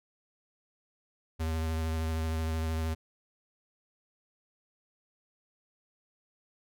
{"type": "tone with vibrato", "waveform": "square", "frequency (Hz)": 80.3, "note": "E2", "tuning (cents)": -45, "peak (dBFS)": -30, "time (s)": [1.39, 2.95], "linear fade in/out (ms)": 20, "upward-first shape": "triangle", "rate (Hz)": 13, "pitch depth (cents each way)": 23, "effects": []}